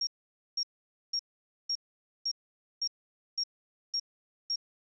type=tone bursts; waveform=sine; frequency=5570 Hz; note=F8; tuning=5 cents flat; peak=-28 dBFS; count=9; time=0.01-4.559 s; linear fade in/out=5 ms; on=61 ms; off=500 ms; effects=none